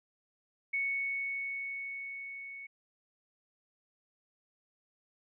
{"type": "tone with level ramp", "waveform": "sine", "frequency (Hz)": 2217, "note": "C#7", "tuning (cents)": 0, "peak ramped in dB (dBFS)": [-29, -43], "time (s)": [0.73, 2.67], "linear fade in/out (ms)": 10, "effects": []}